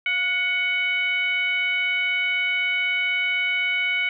sine tone with frequency modulation, 2226 Hz, C#7, 7 cents sharp, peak -20 dBFS, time 0.06-4.09 s, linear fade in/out 2 ms, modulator 765 Hz, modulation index 0.71, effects none

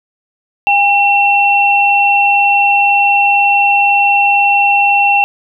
sine tone pair together, 806 / 2711 Hz, G5 / E7, +48 / +48 cents, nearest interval octave + major sixth, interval 2100 cents, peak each -10 dBFS, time 0.67-5.24 s, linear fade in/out 0 ms, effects none

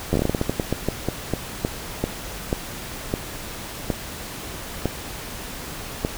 slowing click train, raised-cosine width 2 ms, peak -7 dBFS, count 23, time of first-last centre 0.13-6.049 s, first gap 11 ms, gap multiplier 1.25, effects pink hiss -34 dBFS RMS until 6.17 s

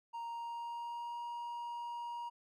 triangle tone with pitch glide, 932.3 to 948.6 Hz, A#5 to A#5, 0 to +30 cents, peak -38 dBFS, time 0.13-2.3 s, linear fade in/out 20 ms, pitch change +30 cents, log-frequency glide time 0.23-1.21 s, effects none

